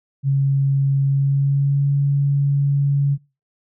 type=tone with pitch glide; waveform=sine; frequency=137.7 to 140.84 Hz; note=C#3 to C#3; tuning=-11 to +28 cents; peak=-14 dBFS; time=0.23-3.18 s; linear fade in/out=50 ms; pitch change=+39 cents; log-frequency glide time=1.04-1.89 s; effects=noise-tail reverb RT60 0.3 s tail -24 dB re dry